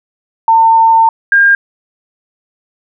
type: tone pair in turn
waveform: sine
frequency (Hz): 903 / 1609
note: A5 / G6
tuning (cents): +45 / +45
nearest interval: minor seventh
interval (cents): 1000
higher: second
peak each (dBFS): -4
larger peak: neither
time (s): 0.48-1.09 / 1.32-1.55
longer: first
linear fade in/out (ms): 2
effects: none